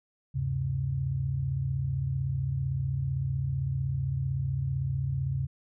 sine tone cluster, 76.9 / 98.8 / 134.5 Hz, D#2 / G2 / C3, -20 / +14 / +48 cents, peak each -36 / -35 / -28 dBFS, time 0.34-5.47 s, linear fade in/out 20 ms, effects none

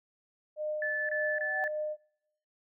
sine tone with tremolo, 609 Hz, D#5, 37 cents flat, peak -30 dBFS, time 0.56-1.97 s, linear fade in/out 50 ms, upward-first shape triangle, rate 1.8 Hz, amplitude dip 65%
sine tone bursts, 1743 Hz, A6, 17 cents flat, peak -30 dBFS, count 3, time 0.82-1.678 s, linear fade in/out 2 ms, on 270 ms, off 24 ms
sine tone with exponential growth, 756 Hz, F#5, 37 cents sharp, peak -31 dBFS, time 1.18-1.64 s, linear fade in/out 0 ms, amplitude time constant 98 ms
effects noise-tail reverb RT60 0.8 s tail -26 dB re dry

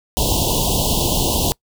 pink band-stop noise, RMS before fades -18 dBFS, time 0.17-1.52 s, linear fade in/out 0 ms, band 1000 to 2800 Hz, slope 96 dB/octave, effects noise-tail reverb RT60 0.1 s tail -25 dB re dry

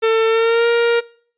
45% pulse tone with pitch glide, 447.9 to 469.4 Hz, A4 to A#4, +31 to +12 cents, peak -12 dBFS, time 0.02-1.01 s, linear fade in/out 20 ms, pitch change +81 cents, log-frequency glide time 0.29-0.67 s, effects noise-tail reverb RT60 0.5 s tail -22 dB re dry + resampled to 8000 Hz

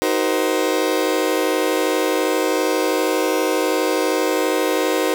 35% pulse chord, C half-diminished seventh, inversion first, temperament just, 314 / 376.7 / 470.9 / 523.3 Hz, Eb4 / Gb4 / Bb4 / C5, +16 / +31 / +18 / 0 cents, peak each -21 dBFS, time 0.02-5.14 s, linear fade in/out 0 ms, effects none

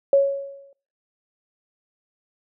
sine tone with exponential decay, 554.4 Hz, C#5, in tune, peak -10 dBFS, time 0.13-0.73 s, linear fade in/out 2 ms, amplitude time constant 130 ms, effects noise-tail reverb RT60 0.5 s tail -23 dB re dry

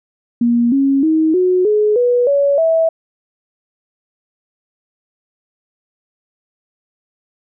sine tone with pitch steps, 237.2 / 274 / 316.6 / 365.8 / 422.6 / 488.3 / 564.2 / 651.8 Hz, A#3 / C#4 / D#4 / F#4 / G#4 / B4 / C#5 / E5, +30 / -20 / +30 / -20 / +30 / -20 / +30 / -20 cents, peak -10 dBFS, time 0.41-2.89 s, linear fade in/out 5 ms, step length 310 ms, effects none

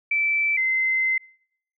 sine tone pair in turn, 2324 / 2065 Hz, D7 / C7, -19 / -23 cents, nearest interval major second, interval 204 cents, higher first, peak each -19 dBFS, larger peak neither, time 0.11-0.57 / 0.57-1.18 s, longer second, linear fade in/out 5 ms, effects noise-tail reverb RT60 0.7 s tail -26 dB re dry

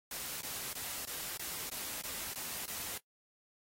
white noise bursts, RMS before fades -41 dBFS, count 9, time 0.11-2.978 s, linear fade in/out 2 ms, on 300 ms, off 21 ms, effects noise-tail reverb RT60 0.1 s tail -21 dB re dry + AAC 48 kbps

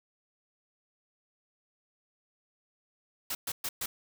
white noise bursts, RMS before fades -34 dBFS, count 4, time 3.3-3.86 s, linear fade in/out 5 ms, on 50 ms, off 120 ms, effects none

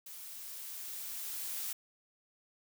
blue noise with level ramp, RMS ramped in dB -48 to -38 dBFS, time 0.06-1.73 s, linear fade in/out 5 ms, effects none

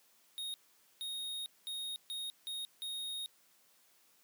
square tone bursts at uneven times, 3729 Hz, A#7, in tune, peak -39 dBFS, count 6, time 0.38-0.54 / 1.01-1.46 / 1.67-1.96 / 2.1-2.3 / 2.47-2.65 / 2.82-3.26 s, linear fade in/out 0 ms, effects white hiss -68 dBFS RMS until 4.23 s + high-pass 150 Hz 12 dB/octave

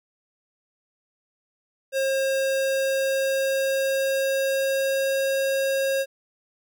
square tone with pitch glide, 537 to 541.4 Hz, C5 to C#5, +45 to -41 cents, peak -22 dBFS, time 1.92-6.06 s, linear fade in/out 50 ms, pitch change +14 cents, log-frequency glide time 2.4-5.26 s, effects none

